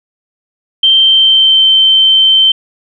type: tone with pitch glide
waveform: sine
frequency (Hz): 3136 to 3105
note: G7 to G7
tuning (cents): 0 to -17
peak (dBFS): -4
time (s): 0.83-2.52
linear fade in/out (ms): 5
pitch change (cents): -17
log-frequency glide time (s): 0.95-1.65
effects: none